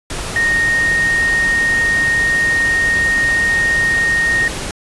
sine tone in noise, 1856 Hz, A#6, 8 cents flat, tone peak -12 dBFS, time 0.36-4.48 s, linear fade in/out 2 ms, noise pink, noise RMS -24 dBFS, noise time 0.1-4.71 s, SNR +9 dB, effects resampled to 24000 Hz

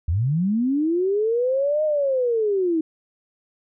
sine linear two-way sweep, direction up then down, 73.42 to 622.3 to 310.2 Hz, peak -18 dBFS, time 0.08-2.81 s, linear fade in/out 5 ms, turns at 1.84 s, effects none

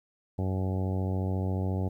harmonic tone, 94.2 Hz, F#2, 32 cents sharp, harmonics 1 / 2 / 3 / 4 / 5 / 6 / 7 / 8 / 9, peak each -28 / -34 / -38 / -40 / -42 / -44 / -45 / -46 / -47 dBFS, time 0.38-1.89 s, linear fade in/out 10 ms, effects 11-bit

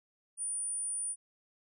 sine tone, 9397 Hz, D9, in tune, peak -33 dBFS, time 0.37-1.16 s, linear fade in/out 50 ms, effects none

